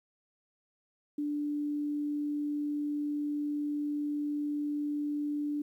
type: tone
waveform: sine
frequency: 293.7 Hz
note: D4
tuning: in tune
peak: -30 dBFS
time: 1.18-5.62 s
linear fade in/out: 5 ms
effects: 11-bit